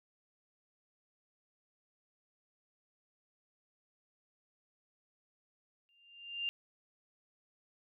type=tone with exponential growth; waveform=sine; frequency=2794 Hz; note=F7; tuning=in tune; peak=-31 dBFS; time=5.89-6.49 s; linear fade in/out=0 ms; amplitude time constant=130 ms; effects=none